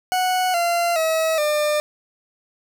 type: tone with pitch steps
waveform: 40% pulse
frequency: 738 / 688.6 / 642.5 / 599.4 Hz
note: F#5 / F5 / E5 / D5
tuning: -5 / -25 / -45 / +35 cents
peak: -17 dBFS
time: 0.12-1.8 s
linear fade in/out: 0 ms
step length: 420 ms
effects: none